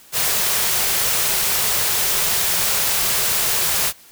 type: band-stop noise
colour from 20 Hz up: white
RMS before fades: -19 dBFS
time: 0.12-3.93 s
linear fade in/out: 50 ms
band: 220 to 340 Hz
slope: 96 dB/octave
effects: white hiss -47 dBFS RMS until 4.11 s